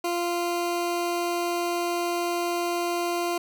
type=tone; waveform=20% pulse; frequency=347 Hz; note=F4; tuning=11 cents flat; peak=-20 dBFS; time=0.04-3.38 s; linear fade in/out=5 ms; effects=none